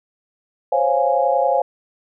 sine chord, Db major seventh, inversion third, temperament equal, 523.3 / 554.4 / 698.5 / 830.6 Hz, C5 / Db5 / F5 / Ab5, 0 / 0 / 0 / 0 cents, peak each -20 dBFS, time 0.72-1.62 s, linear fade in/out 5 ms, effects none

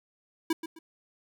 square tone with echo, 325.5 Hz, E4, 22 cents flat, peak -24 dBFS, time 0.5-0.53 s, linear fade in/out 5 ms, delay 130 ms, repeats 2, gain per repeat -11 dB, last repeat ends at 0.79 s, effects none

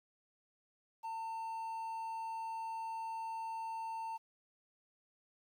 triangle tone with quantisation, 900 Hz, A5, 39 cents sharp, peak -37 dBFS, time 1.03-4.18 s, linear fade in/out 20 ms, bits 11, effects none

